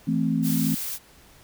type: chord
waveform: sine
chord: A minor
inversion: second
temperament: equal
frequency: 164.81 / 220 / 261.6 Hz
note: E3 / A3 / C4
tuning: 0 / 0 / 0 cents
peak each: -25 dBFS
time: 0.07-0.75 s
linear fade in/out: 10 ms
type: noise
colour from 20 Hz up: blue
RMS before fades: -31 dBFS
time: 0.42-0.99 s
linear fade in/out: 50 ms
effects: pink hiss -53 dBFS RMS until 1.43 s